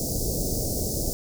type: band-stop noise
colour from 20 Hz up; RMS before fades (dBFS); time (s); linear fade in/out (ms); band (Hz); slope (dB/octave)
pink; -27; 0-1.13; 0; 650 to 4900; 48
effects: none